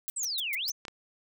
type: noise bursts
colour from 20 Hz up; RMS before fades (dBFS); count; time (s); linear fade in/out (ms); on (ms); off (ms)
violet; -34; 5; 0.08-0.7; 0; 20; 130
type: exponential two-way sweep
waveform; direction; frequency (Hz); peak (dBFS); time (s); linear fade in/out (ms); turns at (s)
sine; down then up; 8372 to 2000 to 6550; -30; 0.16-0.72; 10; 0.55
type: clicks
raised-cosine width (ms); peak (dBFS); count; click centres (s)
0.2; -22; 2; 0.852 / 0.882
effects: none